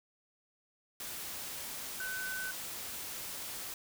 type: tone in noise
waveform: sine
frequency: 1514 Hz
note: F#6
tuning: 39 cents sharp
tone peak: -37 dBFS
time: 2-2.51 s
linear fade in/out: 2 ms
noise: white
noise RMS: -42 dBFS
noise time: 1-3.74 s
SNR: +2 dB
effects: none